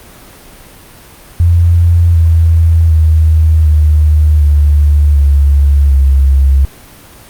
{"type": "tone with pitch steps", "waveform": "sine", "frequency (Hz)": [85.5, 82.3, 79.22, 76.26, 73.41, 70.66, 68.02], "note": ["F2", "E2", "D#2", "D#2", "D2", "C#2", "C#2"], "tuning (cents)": [-36, -2, 32, -34, 0, 34, -32], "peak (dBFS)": -4, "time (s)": [1.4, 6.65], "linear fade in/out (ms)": 0, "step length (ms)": 750, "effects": ["pink hiss -36 dBFS RMS until 7.29 s", "Opus 32 kbps"]}